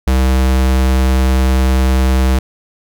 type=tone; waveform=square; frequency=65 Hz; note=C2; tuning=11 cents flat; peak=-10 dBFS; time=0.07-2.39 s; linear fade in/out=5 ms; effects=none